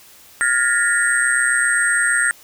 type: tone cluster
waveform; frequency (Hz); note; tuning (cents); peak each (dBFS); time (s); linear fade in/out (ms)
sine; 1419 / 1684 / 1812 / 1939 / 8460; F6 / G#6 / A#6 / B6 / C9; +27 / +24 / -50 / -32 / +18; -19 / -24 / -19 / -25 / -21; 0.41-2.31; 0
effects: white hiss -46 dBFS RMS until 2.43 s